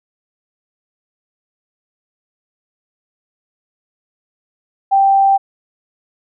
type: tone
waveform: sine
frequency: 784 Hz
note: G5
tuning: in tune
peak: -8 dBFS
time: 4.91-5.38 s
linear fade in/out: 20 ms
effects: none